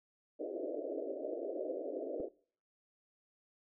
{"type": "band-pass noise", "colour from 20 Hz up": "white", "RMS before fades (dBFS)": -40, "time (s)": [0.39, 2.29], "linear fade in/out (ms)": 20, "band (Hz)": [280, 640], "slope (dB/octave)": 96}
{"type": "clicks", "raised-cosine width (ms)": 2, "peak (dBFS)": -36, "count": 2, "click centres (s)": [2.2, 2.204]}
{"effects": ["noise-tail reverb RT60 0.5 s tail -23 dB re dry"]}